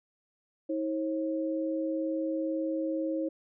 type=tone pair together; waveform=sine; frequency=319.9 / 538 Hz; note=D#4 / C5; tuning=+48 / +48 cents; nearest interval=major sixth; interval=900 cents; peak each=-30 / -33 dBFS; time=0.69-3.29 s; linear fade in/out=10 ms; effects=none